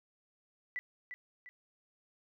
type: tone with echo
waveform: sine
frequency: 1975.5 Hz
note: B6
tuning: in tune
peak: -35 dBFS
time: 0.76-0.79 s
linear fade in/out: 0 ms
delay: 350 ms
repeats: 2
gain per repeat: -7 dB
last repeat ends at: 1.49 s
effects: none